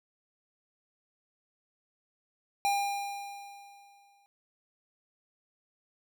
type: tone with exponential decay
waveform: square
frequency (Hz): 803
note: G5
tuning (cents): +41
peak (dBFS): -25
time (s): 2.65-4.26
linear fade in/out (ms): 0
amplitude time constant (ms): 350
effects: none